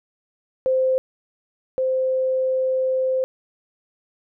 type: tone pair in turn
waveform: sine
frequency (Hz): 520 / 520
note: C5 / C5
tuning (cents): -11 / -11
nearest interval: unison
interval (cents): 0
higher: neither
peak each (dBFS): -16 / -18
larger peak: first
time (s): 0.66-0.98 / 1.78-3.24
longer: second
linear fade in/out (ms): 0
effects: none